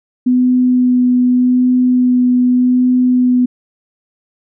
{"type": "tone with vibrato", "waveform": "sine", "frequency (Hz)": 250, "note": "B3", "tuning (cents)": 21, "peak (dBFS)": -8, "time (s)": [0.26, 3.46], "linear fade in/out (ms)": 10, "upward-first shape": "sine", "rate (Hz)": 0.84, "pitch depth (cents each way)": 10, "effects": []}